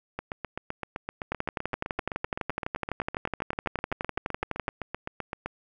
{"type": "two click trains", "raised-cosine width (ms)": 0.5, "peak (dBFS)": [-13, -17], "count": [41, 42], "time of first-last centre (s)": [[1.32, 4.681], [0.19, 5.46]], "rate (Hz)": [11.9, 7.78], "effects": []}